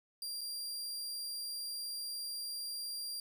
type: tone with dropouts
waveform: sawtooth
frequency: 4761 Hz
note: D8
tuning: 23 cents sharp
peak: -36 dBFS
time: 0.22-3.2 s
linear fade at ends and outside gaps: 2 ms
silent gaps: 0.41-0.413 s
effects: none